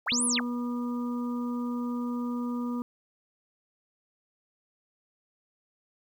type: linear two-way sweep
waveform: sine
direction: up then down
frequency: 403.3 to 10730 to 403.3 Hz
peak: -25 dBFS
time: 0.06-0.41 s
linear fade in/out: 20 ms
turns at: 0.25 s
type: harmonic tone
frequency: 242.4 Hz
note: B3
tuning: 32 cents flat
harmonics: 1 / 2 / 4 / 5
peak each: -29 / -42 / -44 / -43 dBFS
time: 0.12-2.82 s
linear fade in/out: 0 ms
effects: 10-bit